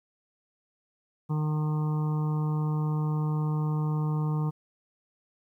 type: harmonic tone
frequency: 152.7 Hz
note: D#3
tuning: 32 cents flat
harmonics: 1 / 2 / 3 / 5 / 6 / 7 / 8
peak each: -25 / -39 / -41 / -46 / -43 / -44 / -47 dBFS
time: 1.29-4.51 s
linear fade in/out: 20 ms
effects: 11-bit